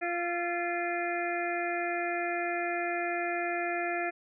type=harmonic tone with a mistuned harmonic; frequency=347.1 Hz; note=F4; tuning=11 cents flat; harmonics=1 / 2 / 4 / 5 / 6 / 7; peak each=-35 / -33 / -40 / -37 / -39 / -39 dBFS; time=0.01-4.11 s; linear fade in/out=20 ms; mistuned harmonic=4; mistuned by=-30 cents; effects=none